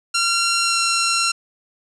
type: tone with pitch glide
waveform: 10% pulse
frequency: 1375 to 1364.7 Hz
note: F6 to F6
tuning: -27 to -40 cents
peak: -8 dBFS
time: 0.14-1.32 s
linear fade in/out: 10 ms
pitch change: -13 cents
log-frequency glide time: 0.63-0.78 s
effects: resampled to 22050 Hz + 8-bit